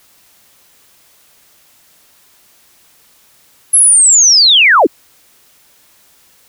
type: linear sweep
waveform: sine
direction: down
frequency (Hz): 11175 to 220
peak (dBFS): -4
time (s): 3.73-4.87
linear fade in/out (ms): 10
effects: white hiss -49 dBFS RMS until 6.48 s